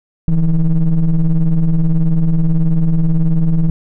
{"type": "ring-modulated tone", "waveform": "triangle", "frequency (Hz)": 77.2, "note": "D#2", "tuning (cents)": -13, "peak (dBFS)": -4, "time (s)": [0.28, 3.7], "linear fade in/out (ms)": 0, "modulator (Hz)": 86.4, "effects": []}